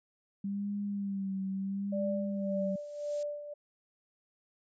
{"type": "tone with vibrato", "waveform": "sine", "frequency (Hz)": 197.6, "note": "G3", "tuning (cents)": 14, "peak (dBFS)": -32, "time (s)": [0.44, 2.76], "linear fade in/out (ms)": 5, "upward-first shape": "sine", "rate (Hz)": 0.75, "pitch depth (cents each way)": 51}
{"type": "tone with tremolo", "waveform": "sine", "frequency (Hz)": 587.3, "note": "D5", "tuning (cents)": 0, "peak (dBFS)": -31, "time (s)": [1.92, 3.54], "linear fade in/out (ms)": 10, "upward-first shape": "sine", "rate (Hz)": 1.8, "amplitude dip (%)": 70}
{"type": "noise with exponential growth", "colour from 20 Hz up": "violet", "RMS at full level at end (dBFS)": -41, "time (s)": [2.21, 3.23], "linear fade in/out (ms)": 2, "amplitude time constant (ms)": 220}
{"effects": ["resampled to 16000 Hz"]}